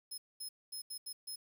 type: tone bursts at uneven times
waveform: 20% pulse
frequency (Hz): 5150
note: E8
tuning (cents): -41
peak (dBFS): -36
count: 6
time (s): 0.11-0.18 / 0.4-0.49 / 0.72-0.82 / 0.9-0.98 / 1.06-1.13 / 1.27-1.36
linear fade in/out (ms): 10
effects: 11-bit